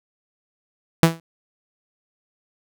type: tone with exponential decay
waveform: sawtooth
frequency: 164.81 Hz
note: E3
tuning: in tune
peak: -3 dBFS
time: 1.03-1.2 s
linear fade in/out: 0 ms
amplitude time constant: 35 ms
effects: none